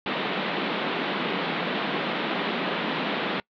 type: band-pass noise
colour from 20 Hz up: pink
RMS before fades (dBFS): -28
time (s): 0.06-3.4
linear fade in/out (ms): 2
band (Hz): 170 to 3800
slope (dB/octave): 48
effects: noise-tail reverb RT60 0.1 s tail -24 dB re dry